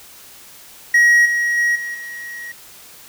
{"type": "tone with level steps", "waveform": "triangle", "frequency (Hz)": 1900, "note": "A#6", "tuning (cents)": 33, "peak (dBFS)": [-7, -14, -12, -22, -27], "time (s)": [0.94, 2.52], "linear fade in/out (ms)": 5, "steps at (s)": [1.25, 1.57, 1.75, 1.94], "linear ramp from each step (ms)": 10, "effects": ["white hiss -42 dBFS RMS until 3.08 s"]}